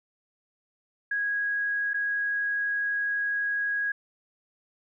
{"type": "tone with dropouts", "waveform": "sine", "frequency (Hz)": 1652, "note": "G#6", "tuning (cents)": -10, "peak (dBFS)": -25, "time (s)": [1.11, 3.92], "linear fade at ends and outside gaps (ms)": 5, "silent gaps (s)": [1.934, 1.942], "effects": []}